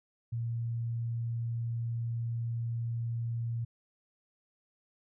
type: tone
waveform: sine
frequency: 116.54 Hz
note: A#2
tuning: in tune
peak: -31 dBFS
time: 0.32-3.65 s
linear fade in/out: 10 ms
effects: none